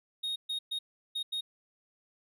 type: tone bursts at uneven times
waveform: triangle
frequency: 3729 Hz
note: A#7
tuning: in tune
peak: -30 dBFS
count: 5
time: 0.23-0.36 / 0.49-0.59 / 0.71-0.79 / 1.15-1.23 / 1.32-1.41 s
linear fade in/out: 10 ms
effects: none